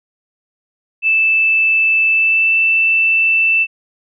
sine tone with pitch glide, 2637 to 2657 Hz, E7 to E7, 0 to +13 cents, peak -10 dBFS, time 1.02-3.67 s, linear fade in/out 50 ms, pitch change +13 cents, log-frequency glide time 2.11-2.56 s, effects none

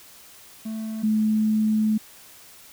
triangle / sine tone pair in turn, 220 / 216.1 Hz, A3 / A3, 0 / -31 cents, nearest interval unison, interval 31 cents, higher first, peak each -26 / -18 dBFS, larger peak second, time 0.65-1.03 / 1.03-1.98 s, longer second, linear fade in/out 10 ms, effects white hiss -48 dBFS RMS until 2.72 s

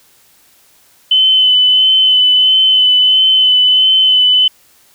sine tone with vibrato, 3032 Hz, F#7, 42 cents sharp, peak -6 dBFS, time 1.11-4.48 s, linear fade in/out 5 ms, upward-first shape sine, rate 1.5 Hz, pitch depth 18 cents each way, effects white hiss -49 dBFS RMS until 4.94 s

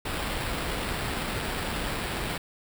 pink noise with sample-and-hold, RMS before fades -31 dBFS, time 0.05-2.38 s, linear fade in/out 5 ms, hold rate 6300 Hz, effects none

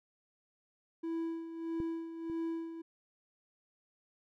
triangle tone with tremolo, 329.6 Hz, E4, in tune, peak -31 dBFS, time 1.03-2.82 s, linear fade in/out 10 ms, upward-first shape sine, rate 1.6 Hz, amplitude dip 65%
clicks, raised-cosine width 3 ms, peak -28 / -37 dBFS, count 2, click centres 1.802 / 2.299 s
effects none

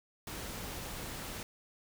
pink noise, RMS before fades -42 dBFS, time 0.27-1.43 s, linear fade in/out 2 ms, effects none

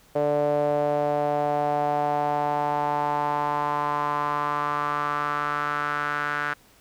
sawtooth tone with band-pass filter sweep, 146.83 Hz, D3, in tune, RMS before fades -25 dBFS, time 0.15-6.54 s, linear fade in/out 10 ms, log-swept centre 560 to 1500 Hz, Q 4.4, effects pink hiss -56 dBFS RMS until 6.8 s

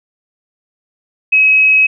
sine tone, 2554 Hz, D#7, 45 cents sharp, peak -6 dBFS, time 1.32-1.87 s, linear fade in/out 10 ms, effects none

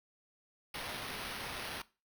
violet noise with sample-and-hold, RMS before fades -42 dBFS, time 0.74-1.82 s, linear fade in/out 5 ms, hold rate 7350 Hz, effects noise-tail reverb RT60 0.3 s tail -19 dB re dry

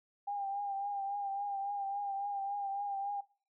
sine tone with vibrato, 800 Hz, G5, 35 cents sharp, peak -34 dBFS, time 0.27-3.21 s, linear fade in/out 10 ms, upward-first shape triangle, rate 3.6 Hz, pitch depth 43 cents each way, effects noise-tail reverb RT60 0.4 s tail -21 dB re dry

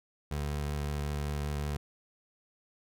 25% pulse tone with vibrato, 73.1 Hz, D2, 7 cents flat, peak -28 dBFS, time 0.31-1.77 s, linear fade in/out 5 ms, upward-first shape sine, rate 5.3 Hz, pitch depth 16 cents each way, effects none

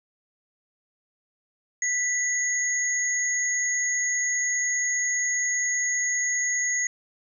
sine tone pair together, 1975.5 / 6645 Hz, B6 / G#8, 0 / 0 cents, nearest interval octave + major sixth, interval 2100 cents, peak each -26 / -25 dBFS, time 1.82-6.87 s, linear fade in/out 2 ms, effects none

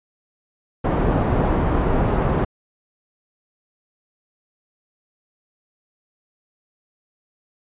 pink low-pass noise, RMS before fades -19 dBFS, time 0.84-2.45 s, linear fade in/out 10 ms, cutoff 910 Hz, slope 12 dB/octave, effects resampled to 8000 Hz

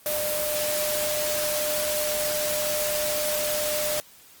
sine tone in noise, 600 Hz, D5, 37 cents sharp, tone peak -27 dBFS, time 0.06-4 s, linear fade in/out 0 ms, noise white, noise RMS -28 dBFS, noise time 0.06-4 s, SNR -2 dB, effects white hiss -52 dBFS RMS until 4.4 s + Opus 24 kbps

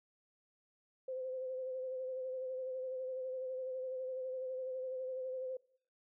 sine tone with vibrato, 516 Hz, C5, 24 cents flat, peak -38 dBFS, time 1.08-5.57 s, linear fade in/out 5 ms, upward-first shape sine, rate 12 Hz, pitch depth 29 cents each way, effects noise-tail reverb RT60 0.6 s tail -22 dB re dry

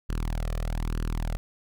sawtooth tone with flanger, 40.07 Hz, E1, 48 cents flat, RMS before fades -29 dBFS, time 0.09-1.37 s, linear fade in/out 0 ms, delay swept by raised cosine 0.66 to 1.66 ms, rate 1.1 Hz, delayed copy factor +0.65, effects none

